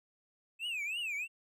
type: tone with vibrato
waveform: triangle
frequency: 2569 Hz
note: E7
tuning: 45 cents flat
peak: -33 dBFS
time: 0.59-1.28 s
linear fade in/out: 50 ms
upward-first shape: triangle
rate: 3.1 Hz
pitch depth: 250 cents each way
effects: none